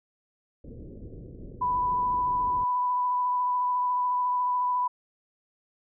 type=low-pass noise; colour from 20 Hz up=pink; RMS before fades=-42 dBFS; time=0.64-2.64 s; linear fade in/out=5 ms; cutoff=500 Hz; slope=48 dB/octave
type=tone with vibrato; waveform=sine; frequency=992 Hz; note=B5; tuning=7 cents sharp; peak=-23 dBFS; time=1.61-4.88 s; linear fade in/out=10 ms; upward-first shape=sine; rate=14 Hz; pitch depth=13 cents each way
effects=none